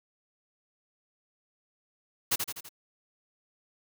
white noise with echo, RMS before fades -26 dBFS, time 2.31-2.36 s, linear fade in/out 10 ms, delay 83 ms, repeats 4, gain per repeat -5 dB, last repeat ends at 2.692 s, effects none

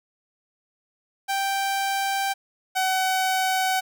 sawtooth tone pair in turn, 784 / 753.6 Hz, G5 / F#5, 0 / +32 cents, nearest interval minor second, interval 68 cents, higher first, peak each -19 / -17 dBFS, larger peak second, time 1.28-2.34 / 2.75-3.81 s, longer neither, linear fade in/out 20 ms, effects none

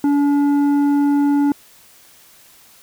sine tone with tanh clipping, 286.2 Hz, D4, 45 cents flat, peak -14 dBFS, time 0.04-1.52 s, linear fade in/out 2 ms, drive 8 dB, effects white hiss -48 dBFS RMS until 2.82 s

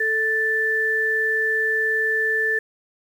sine tone pair together, 440 / 1761.4 Hz, A4 / A6, 0 / +1 cents, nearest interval 2 octaves, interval 2401 cents, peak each -26 / -19 dBFS, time 0-2.59 s, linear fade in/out 5 ms, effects 8-bit

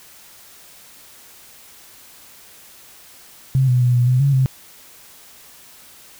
sine tone with pitch steps, 132.4 / 125 / 123.4 / 122.1 / 126.7 / 139.8 / 131.4 Hz, C3 / B2 / B2 / B2 / B2 / C#3 / C3, +21 / +21 / -1 / -19 / +45 / +15 / +8 cents, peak -12 dBFS, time 3.55-4.46 s, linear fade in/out 0 ms, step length 130 ms, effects white hiss -45 dBFS RMS until 6.19 s

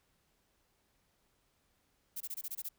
violet noise bursts, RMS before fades -40 dBFS, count 8, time 2.16-2.69 s, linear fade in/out 10 ms, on 47 ms, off 22 ms, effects pink hiss -75 dBFS RMS until 2.78 s

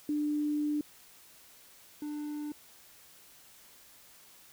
sine / triangle tone pair in turn, 297.2 / 297.2 Hz, D4 / D4, +21 / +21 cents, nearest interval unison, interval 0 cents, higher neither, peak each -28 / -33 dBFS, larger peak first, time 0.09-0.81 / 2.02-2.52 s, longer first, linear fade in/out 2 ms, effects white hiss -57 dBFS RMS until 4.52 s

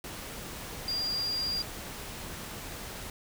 sine tone in noise, 4795 Hz, D8, 35 cents sharp, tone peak -29 dBFS, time 0.88-1.62 s, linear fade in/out 2 ms, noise pink, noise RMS -41 dBFS, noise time 0.04-3.1 s, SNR +9 dB, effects none

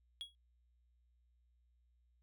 triangle tone with exponential decay, 3322 Hz, G#7, in tune, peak -37 dBFS, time 0.21-0.35 s, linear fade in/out 0 ms, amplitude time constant 29 ms, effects added 60 Hz sine -70 dBFS peak until 2.22 s

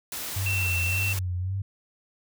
white noise, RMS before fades -34 dBFS, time 0.12-1.19 s, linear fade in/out 2 ms
sine tone with vibrato, 93.6 Hz, F#2, 20 cents sharp, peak -26 dBFS, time 0.36-1.62 s, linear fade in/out 5 ms, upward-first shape sine, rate 1.8 Hz, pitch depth 83 cents each way
sine tone, 2694 Hz, E7, 37 cents sharp, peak -26 dBFS, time 0.46-1.13 s, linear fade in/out 2 ms
effects none

